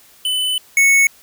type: tone pair in turn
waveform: square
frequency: 3011 / 2209 Hz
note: F#7 / C#7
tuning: +30 / -7 cents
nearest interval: perfect fourth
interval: 537 cents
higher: first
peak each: -17 / -10 dBFS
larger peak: second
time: 0.25-0.58 / 0.77-1.07 s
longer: first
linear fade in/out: 2 ms
effects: white hiss -48 dBFS RMS until 1.22 s